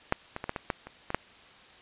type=clicks; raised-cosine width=0.5 ms; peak=-8 / -19 / -19 / -15 / -17 / -12 / -26 / -18 / -10 dBFS; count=9; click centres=0.124 / 0.364 / 0.441 / 0.494 / 0.562 / 0.702 / 0.87 / 1.104 / 1.146 s; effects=white hiss -53 dBFS RMS until 1.81 s + resampled to 8000 Hz